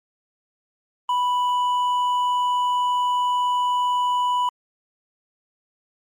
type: tone with hard clipping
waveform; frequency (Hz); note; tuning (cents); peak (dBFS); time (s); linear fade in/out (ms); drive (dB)
triangle; 987.8; B5; 0; -20; 1.09-4.49; 2; 8
effects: Opus 32 kbps